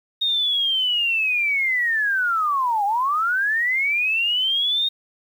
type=linear two-way sweep; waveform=sine; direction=down then up; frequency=3722 to 784 to 3722 Hz; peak=-18 dBFS; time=0.21-4.89 s; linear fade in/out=10 ms; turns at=2.85 s; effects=8-bit